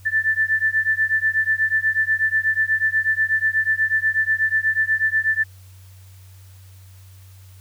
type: beating tone pair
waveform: sine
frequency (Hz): 1760 / 1768.2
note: A6 / A6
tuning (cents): 0 / +8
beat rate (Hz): 8.2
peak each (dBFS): -20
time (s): 0.05-5.44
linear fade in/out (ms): 20
effects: added 94 Hz sine -42 dBFS peak until 7.6 s + white hiss -54 dBFS RMS until 7.6 s